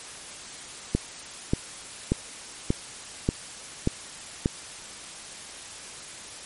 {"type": "click train", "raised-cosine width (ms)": 3, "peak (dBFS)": -8, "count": 7, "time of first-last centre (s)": [0.95, 4.459], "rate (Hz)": 1.71, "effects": ["white hiss -41 dBFS RMS until 6.45 s", "MP3 48 kbps"]}